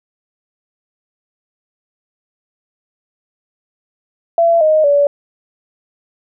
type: tone with pitch steps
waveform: sine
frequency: 674 / 621.6 / 573.3 Hz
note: E5 / D#5 / D5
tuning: +38 / -2 / -42 cents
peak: -8 dBFS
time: 4.38-5.07 s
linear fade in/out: 2 ms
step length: 230 ms
effects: none